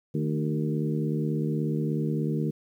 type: harmonic tone with a mistuned harmonic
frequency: 76.5 Hz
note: D#2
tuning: 29 cents flat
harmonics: 2 / 3 / 4 / 5 / 6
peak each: -27 / -31 / -33 / -35 / -37 dBFS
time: 0.14-2.51 s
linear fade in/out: 10 ms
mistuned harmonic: 3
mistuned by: -47 cents
effects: 10-bit